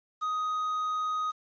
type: tone with quantisation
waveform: triangle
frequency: 1251 Hz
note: D#6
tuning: 9 cents sharp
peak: -26 dBFS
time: 0.21-1.32 s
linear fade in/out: 20 ms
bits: 9
effects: resampled to 16000 Hz